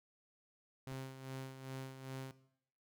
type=tone with tremolo; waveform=sawtooth; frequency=132.5 Hz; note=C3; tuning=22 cents sharp; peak=-38 dBFS; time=0.87-2.31 s; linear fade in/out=0 ms; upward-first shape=sine; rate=2.5 Hz; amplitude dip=60%
type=noise with exponential decay; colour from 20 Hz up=brown; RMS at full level=-48 dBFS; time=0.91-1 s; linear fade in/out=5 ms; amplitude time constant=18 ms
effects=noise-tail reverb RT60 0.7 s tail -17 dB re dry